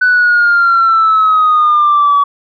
sine exponential sweep, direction down, 1500 to 1133 Hz, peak -5 dBFS, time 0.01-2.24 s, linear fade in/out 10 ms, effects tanh soft clip ceiling -3 dBFS

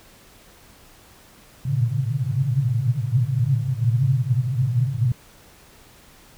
white band-pass noise, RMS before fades -21 dBFS, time 1.65-5.12 s, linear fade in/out 5 ms, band 110 to 140 Hz, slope 96 dB/octave, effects pink hiss -50 dBFS RMS until 6.37 s

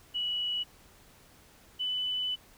sine tone pair in turn, 2938 / 2996 Hz, F#7 / F#7, -13 / +21 cents, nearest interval unison, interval 34 cents, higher second, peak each -29 / -29 dBFS, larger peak neither, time 0.14-0.64 / 1.79-2.36 s, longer second, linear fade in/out 20 ms, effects pink hiss -58 dBFS RMS until 2.57 s

